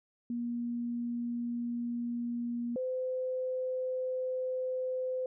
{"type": "tone pair in turn", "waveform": "sine", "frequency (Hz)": [238.2, 512.4], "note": ["A#3", "C5"], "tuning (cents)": [38, -36], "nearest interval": "octave + minor second", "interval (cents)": 1326, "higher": "second", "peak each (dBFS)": [-32, -31], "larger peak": "second", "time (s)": [[0.3, 2.76], [2.76, 5.26]], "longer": "second", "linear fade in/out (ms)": 2, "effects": []}